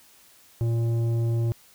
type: tone with tanh clipping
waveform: sine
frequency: 115.9 Hz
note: A#2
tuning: 10 cents flat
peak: -23 dBFS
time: 0.61-1.52 s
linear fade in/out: 0 ms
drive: 10 dB
effects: white hiss -55 dBFS RMS until 1.74 s